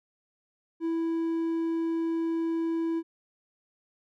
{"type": "tone", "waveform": "triangle", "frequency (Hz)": 329.6, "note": "E4", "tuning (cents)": 0, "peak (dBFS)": -24, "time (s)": [0.8, 3.03], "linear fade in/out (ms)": 50, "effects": []}